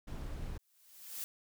brown noise, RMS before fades -41 dBFS, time 0.07-0.58 s, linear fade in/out 10 ms
blue noise with exponential growth, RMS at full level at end -39 dBFS, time 0.59-1.24 s, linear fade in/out 0 ms, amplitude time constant 140 ms
effects none

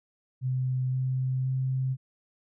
sine tone with pitch steps, 128.7 / 129.82 / 130.95 Hz, C3 / C3 / C3, -28 / -13 / +2 cents, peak -25 dBFS, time 0.41-1.97 s, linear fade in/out 50 ms, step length 520 ms, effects none

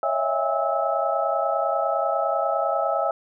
sine tone cluster, 556 / 643 / 673 / 810 / 1301 Hz, C#5 / E5 / E5 / G#5 / E6, +5 / -43 / +36 / -43 / -23 cents, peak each -27 dBFS, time 0.03-3.11 s, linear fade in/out 2 ms, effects none

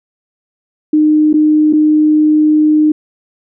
sine tone with dropouts, 305.6 Hz, D#4, 31 cents flat, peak -6 dBFS, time 0.93-2.92 s, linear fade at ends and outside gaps 5 ms, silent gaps 1.33-1.339 / 1.728-1.733 s, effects none

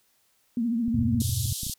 sine tone with vibrato, 233.1 Hz, A#3, in tune, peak -23 dBFS, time 0.57-1.22 s, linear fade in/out 2 ms, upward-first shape triangle, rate 14 Hz, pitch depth 98 cents each way
clicks, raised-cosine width 5 ms, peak -24 dBFS, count 10, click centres 0.881 / 0.951 / 0.991 / 1.031 / 1.146 / 1.292 / 1.457 / 1.633 / 1.667 / 1.697 s
sine chord, E minor, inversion none, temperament equal, 82.41 / 98 / 123.47 Hz, E2 / G2 / B2, 0 / 0 / 0 cents, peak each -32 / -29 / -28 dBFS, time 0.94-1.53 s, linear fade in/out 5 ms
white band-pass noise, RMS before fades -34 dBFS, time 1.2-1.74 s, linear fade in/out 5 ms, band 3300 to 13000 Hz, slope 48 dB/octave
effects white hiss -67 dBFS RMS until 1.78 s

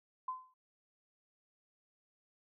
sine tone with exponential decay, 1026 Hz, C6, 34 cents flat, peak -33 dBFS, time 0.28-0.54 s, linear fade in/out 5 ms, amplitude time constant 56 ms, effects none

